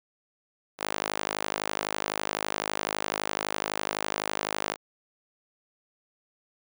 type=tone with high-pass filter; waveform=sawtooth; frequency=51.91 Hz; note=G#1; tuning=in tune; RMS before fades=-32 dBFS; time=0.78-4.77 s; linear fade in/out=50 ms; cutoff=590 Hz; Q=0.76; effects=none